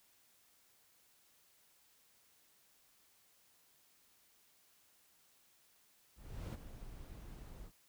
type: noise with ADSR envelope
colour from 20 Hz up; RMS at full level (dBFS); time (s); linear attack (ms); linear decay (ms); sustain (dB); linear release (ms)
brown; -41; 6.15-7.72; 390; 19; -10; 66
effects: white hiss -70 dBFS RMS until 7.88 s